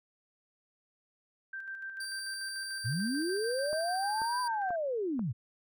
sine tone with tremolo, 1568 Hz, G6, in tune, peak -37 dBFS, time 1.53-4.76 s, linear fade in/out 5 ms, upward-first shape square, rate 6.8 Hz, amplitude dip 40%
30% pulse tone, 4699 Hz, D8, in tune, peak -36 dBFS, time 2-4.48 s, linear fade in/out 5 ms
sine linear two-way sweep, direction up then down, 98 to 1008 to 98 Hz, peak -30 dBFS, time 2.84-5.33 s, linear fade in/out 20 ms, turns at 4.41 s
click train, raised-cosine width 1 ms, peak -29 dBFS, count 4, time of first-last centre 3.73-5.193 s, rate 2.05 Hz
effects none

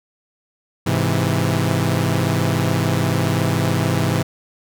sawtooth chord, Ab augmented, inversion none, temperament equal, 103.83 / 130.81 / 164.81 Hz, Ab2 / C3 / E3, 0 / 0 / 0 cents, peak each -17 dBFS, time 0.86-4.23 s, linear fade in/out 10 ms, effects none

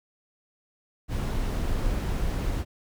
brown noise, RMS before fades -27 dBFS, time 1.08-2.65 s, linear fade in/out 50 ms, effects none

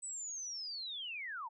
sine linear sweep, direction down, 8110 to 835 Hz, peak -40 dBFS, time 0.02-1.49 s, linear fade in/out 20 ms, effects none

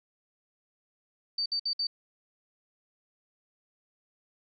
sine tone bursts, 4600 Hz, D8, 37 cents flat, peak -27 dBFS, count 4, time 1.38-1.87 s, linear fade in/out 5 ms, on 79 ms, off 58 ms, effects none

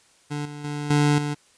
25% pulse tone with level steps, 146.83 Hz, D3, in tune, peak -23 / -31 / -24 / -13 / -21 dBFS, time 0.3-1.35 s, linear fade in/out 20 ms, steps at 0.45 / 0.64 / 0.9 / 1.18 s, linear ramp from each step 5 ms, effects white hiss -58 dBFS RMS until 1.57 s + resampled to 22050 Hz

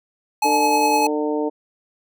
square tone with tremolo, 852 Hz, G#5, 44 cents sharp, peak -16 dBFS, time 0.42-1.07 s, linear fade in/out 5 ms, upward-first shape sine, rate 9.9 Hz, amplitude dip 25%
harmonic tone, 150 Hz, D3, 37 cents sharp, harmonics 2 / 3 / 4 / 5 / 6, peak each -23 / -23 / -28 / -34 / -30 dBFS, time 0.44-1.5 s, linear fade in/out 20 ms
effects none

